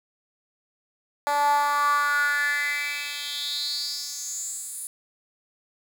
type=tone with high-pass filter sweep; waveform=10% pulse; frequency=289.3 Hz; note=D4; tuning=26 cents flat; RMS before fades=-26 dBFS; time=1.27-4.87 s; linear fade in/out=0 ms; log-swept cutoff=730 to 9900 Hz; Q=6.3; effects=9-bit